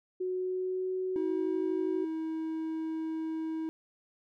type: tone with pitch glide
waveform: sine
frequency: 368.3 to 372.4 Hz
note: F#4 to F#4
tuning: -8 to +11 cents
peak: -30 dBFS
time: 0.2-2.05 s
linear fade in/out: 10 ms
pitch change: +19 cents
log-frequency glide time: 0.35-0.91 s
type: tone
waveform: triangle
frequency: 320 Hz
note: D#4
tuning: 49 cents sharp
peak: -30 dBFS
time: 1.16-3.69 s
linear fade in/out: 0 ms
effects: none